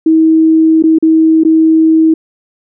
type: tone with dropouts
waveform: sine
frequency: 320.1 Hz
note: D#4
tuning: 49 cents sharp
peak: -4 dBFS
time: 0.06-2.14 s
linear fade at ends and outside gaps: 5 ms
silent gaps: 0.825-0.837 / 0.986-1.025 / 1.436-1.449 s
effects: none